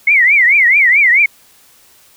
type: tone with vibrato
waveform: sine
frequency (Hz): 2120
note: C7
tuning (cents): +22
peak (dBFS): -6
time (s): 0.07-1.26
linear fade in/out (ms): 5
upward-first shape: triangle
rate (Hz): 4.6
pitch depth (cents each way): 240
effects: white hiss -47 dBFS RMS until 2.16 s